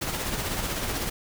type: noise with tremolo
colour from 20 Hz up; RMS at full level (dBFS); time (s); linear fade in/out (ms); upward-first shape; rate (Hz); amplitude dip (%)
pink; -28; 0.01-1.1; 10; sine; 16; 40
effects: none